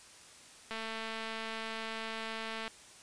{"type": "click train", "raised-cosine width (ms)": 0.3, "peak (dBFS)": -24, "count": 440, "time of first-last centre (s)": [0.71, 2.679], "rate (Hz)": 223, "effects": ["white hiss -55 dBFS RMS until 3.02 s", "resampled to 22050 Hz"]}